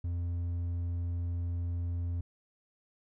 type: tone with hard clipping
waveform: sine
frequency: 86.7 Hz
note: F2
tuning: 12 cents flat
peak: -32 dBFS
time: 0.04-2.21 s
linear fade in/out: 5 ms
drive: 3 dB
effects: none